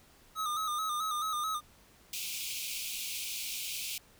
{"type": "tone with vibrato", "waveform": "square", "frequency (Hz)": 1244.5, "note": "D#6", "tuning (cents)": 0, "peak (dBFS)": -32, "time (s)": [0.35, 1.61], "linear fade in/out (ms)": 50, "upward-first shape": "square", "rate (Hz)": 4.6, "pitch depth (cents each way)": 50}
{"type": "high-pass noise", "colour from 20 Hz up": "pink", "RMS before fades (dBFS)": -38, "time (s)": [2.13, 3.98], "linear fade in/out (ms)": 2, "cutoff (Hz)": 2300, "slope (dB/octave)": 96}
{"effects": ["pink hiss -61 dBFS RMS until 4.19 s"]}